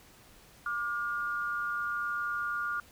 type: tone pair together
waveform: sine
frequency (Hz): 1183.5 / 1424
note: D6 / F6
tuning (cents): +13 / +33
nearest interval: minor third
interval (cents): 320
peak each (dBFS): -35 / -32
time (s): 0.66-2.8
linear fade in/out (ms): 2
effects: pink hiss -57 dBFS RMS until 2.91 s